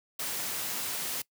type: noise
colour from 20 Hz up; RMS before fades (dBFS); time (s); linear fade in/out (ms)
white; -34; 0.19-1.22; 5
effects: noise-tail reverb RT60 0.1 s tail -22 dB re dry + high-pass 100 Hz 12 dB/octave